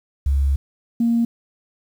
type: tone pair in turn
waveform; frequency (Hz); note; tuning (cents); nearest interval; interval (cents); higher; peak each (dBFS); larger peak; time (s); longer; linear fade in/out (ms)
sine; 69.3 / 233.1; C#2 / A#3; 0 / 0; octave + major sixth; 2100; second; -14; neither; 0.26-0.56 / 1-1.25; first; 5
effects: tanh soft clip ceiling -10 dBFS + 8-bit